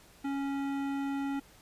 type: tone with hard clipping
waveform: sine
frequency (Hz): 277.2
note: C#4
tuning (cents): 0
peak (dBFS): -33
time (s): 0.24-1.4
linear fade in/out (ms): 10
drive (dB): 15
effects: pink hiss -58 dBFS RMS until 1.61 s + resampled to 32000 Hz